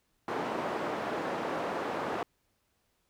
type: band-pass noise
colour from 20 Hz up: white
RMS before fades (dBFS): -34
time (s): 0.28-2.23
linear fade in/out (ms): 2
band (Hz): 230 to 860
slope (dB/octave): 12
effects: pink hiss -75 dBFS RMS until 3.09 s